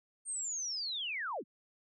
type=linear sweep; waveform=sine; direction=down; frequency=8800 to 143.7 Hz; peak=-35 dBFS; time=0.25-1.44 s; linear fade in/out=50 ms; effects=none